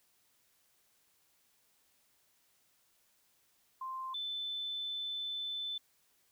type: tone pair in turn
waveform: sine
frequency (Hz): 1046.5 / 3520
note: C6 / A7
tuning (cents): 0 / 0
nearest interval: octave + major sixth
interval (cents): 2100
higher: second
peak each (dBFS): -38 / -36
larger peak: second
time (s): 3.81-4.14 / 4.14-5.78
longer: second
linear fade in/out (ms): 5
effects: white hiss -72 dBFS RMS until 6.31 s